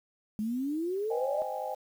sine exponential sweep, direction up, 207.7 to 634 Hz, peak -29 dBFS, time 0.39-1.42 s, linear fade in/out 0 ms
sine chord, Ab major seventh, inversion first, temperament just, 519.1 / 623 / 778.7 / 830.6 Hz, C5 / Eb5 / G5 / Ab5, -14 / +2 / -12 / 0 cents, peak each -38 dBFS, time 1.1-1.75 s, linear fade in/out 10 ms
effects 9-bit

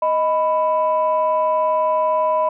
sine tone pair together, 625 / 992.9 Hz, D#5 / B5, +8 / +9 cents, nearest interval minor sixth, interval 801 cents, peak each -17 / -17 dBFS, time 0.02-2.49 s, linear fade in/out 5 ms, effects tanh soft clip ceiling -9 dBFS

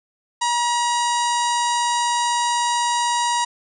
harmonic tone with a mistuned harmonic, 956 Hz, A#5, 43 cents sharp, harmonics 1 / 2 / 3 / 4 / 5 / 6 / 7 / 8 / 9 / 10, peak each -19 / -29 / -31 / -30 / -33 / -33 / -33 / -32 / -36 / -38 dBFS, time 0.41-3.45 s, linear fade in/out 10 ms, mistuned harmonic 8, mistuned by -64 cents, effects none

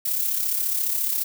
violet noise with amplitude modulation, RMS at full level -22 dBFS, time 0.05-1.24 s, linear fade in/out 10 ms, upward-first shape sine, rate 34.5 Hz, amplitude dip 50%, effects none

